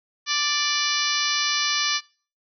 harmonic tone, 587.3 Hz, D5, in tune, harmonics 2 / 3 / 4 / 5 / 6 / 7 / 8 / 9 / 10, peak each -30 / -30 / -30 / -30 / -30 / -30 / -30 / -30 / -30 dBFS, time 0.26-2.01 s, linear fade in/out 50 ms, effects noise-tail reverb RT60 0.4 s tail -22 dB re dry

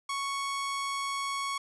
sawtooth tone, 1108.7 Hz, C#6, in tune, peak -27 dBFS, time 0.09-1.58 s, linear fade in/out 5 ms, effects resampled to 24000 Hz + 11-bit

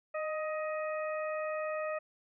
harmonic tone with a mistuned harmonic, 627 Hz, D#5, 13 cents sharp, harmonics 1 / 2 / 3 / 4, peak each -34 / -40 / -44 / -46 dBFS, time 0.14-1.99 s, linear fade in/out 10 ms, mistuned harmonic 1, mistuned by -29 cents, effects none

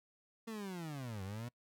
30% pulse linear two-way sweep, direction down then up, 230 to 92.5 to 123.5 Hz, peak -39 dBFS, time 0.47-1.49 s, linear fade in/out 10 ms, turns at 1.23 s, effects noise-tail reverb RT60 0.1 s tail -24 dB re dry

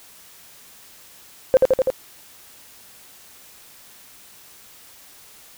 sine tone with echo, 521 Hz, C5, 7 cents flat, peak -7 dBFS, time 1.54-1.57 s, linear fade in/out 0 ms, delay 83 ms, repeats 4, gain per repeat -2 dB, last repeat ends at 1.902 s, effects tanh soft clip ceiling -4 dBFS + white hiss -47 dBFS RMS until 5.57 s

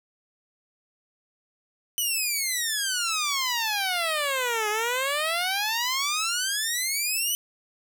10% pulse exponential two-way sweep, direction down then up, 3008 to 415.3 to 3008 Hz, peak -16 dBFS, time 1.98-7.35 s, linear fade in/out 0 ms, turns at 4.69 s, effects none

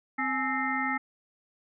harmonic tone with a mistuned harmonic, 261.6 Hz, C4, in tune, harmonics 1 / 3 / 5 / 7 / 8, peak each -33 / -33 / -33 / -33 / -33 dBFS, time 0.18-0.98 s, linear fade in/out 10 ms, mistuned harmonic 3, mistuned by +120 cents, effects none

